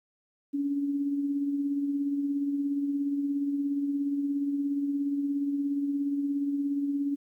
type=tone with tremolo; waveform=sine; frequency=282.9 Hz; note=C#4; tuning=35 cents sharp; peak=-24 dBFS; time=0.53-7.16 s; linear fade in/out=20 ms; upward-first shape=triangle; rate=17 Hz; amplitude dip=45%; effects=11-bit